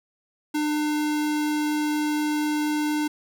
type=tone; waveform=square; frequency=300.7 Hz; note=D4; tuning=41 cents sharp; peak=-23 dBFS; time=0.54-3.08 s; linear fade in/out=10 ms; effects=none